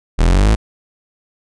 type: linear sweep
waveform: 40% pulse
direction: up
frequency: 38.16 to 56.8 Hz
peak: -8 dBFS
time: 0.18-0.56 s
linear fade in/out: 20 ms
effects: resampled to 22050 Hz